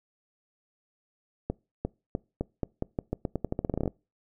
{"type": "accelerating click train", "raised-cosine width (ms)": 2, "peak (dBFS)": -15, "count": 21, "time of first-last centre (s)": [1.5, 3.878], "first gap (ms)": 350, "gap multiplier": 0.86, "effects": ["noise-tail reverb RT60 0.3 s tail -25 dB re dry"]}